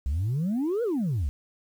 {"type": "exponential two-way sweep", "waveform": "sine", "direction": "up then down", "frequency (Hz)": [62.8, 496.4, 62.8], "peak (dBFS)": -22, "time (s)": [0.06, 1.29], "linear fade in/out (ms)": 0, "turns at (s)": 0.83, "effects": ["tanh soft clip ceiling -22 dBFS", "9-bit"]}